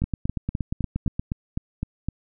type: two click trains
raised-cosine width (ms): 5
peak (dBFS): -13 / -13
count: 9 / 11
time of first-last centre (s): 0.04-2.086 / 0.02-1.195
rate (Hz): 3.91 / 8.51
effects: none